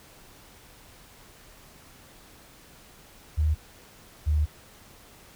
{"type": "tone pair in turn", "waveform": "sine", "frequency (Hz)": [76.8, 75.48], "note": ["D#2", "D2"], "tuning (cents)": [-22, 48], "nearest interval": "unison", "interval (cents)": 30, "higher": "first", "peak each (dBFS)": -20, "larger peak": "neither", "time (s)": [[3.37, 3.55], [4.26, 4.46]], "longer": "second", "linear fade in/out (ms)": 20, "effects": ["pink hiss -52 dBFS RMS until 5.35 s"]}